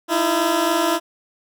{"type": "tone pair together", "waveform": "15% pulse", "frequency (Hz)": [313.3, 336.9], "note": ["D#4", "E4"], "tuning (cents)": [12, 38], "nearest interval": "minor second", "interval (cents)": 126, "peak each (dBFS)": [-16, -12], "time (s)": [0.08, 1], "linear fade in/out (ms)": 50, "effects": []}